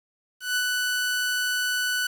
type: tone with ADSR envelope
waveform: sawtooth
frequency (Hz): 1489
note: F#6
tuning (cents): +11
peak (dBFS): -18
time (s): 0.4-2.07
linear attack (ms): 160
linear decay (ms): 63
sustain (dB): -2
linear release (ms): 5
effects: 8-bit